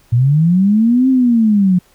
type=linear two-way sweep; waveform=sine; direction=up then down; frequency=113.6 to 265.6 to 176.2 Hz; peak=-8 dBFS; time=0.12-1.79 s; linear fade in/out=10 ms; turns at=1.09 s; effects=pink hiss -52 dBFS RMS until 1.94 s